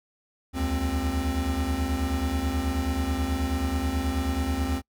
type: tone cluster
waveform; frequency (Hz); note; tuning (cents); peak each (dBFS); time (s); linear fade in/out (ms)
square; 70.7 / 80 / 264.7; C#2 / D#2 / C4; +35 / +49 / +20; -30; 0.53-4.82; 50
effects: noise-tail reverb RT60 0.1 s tail -26 dB re dry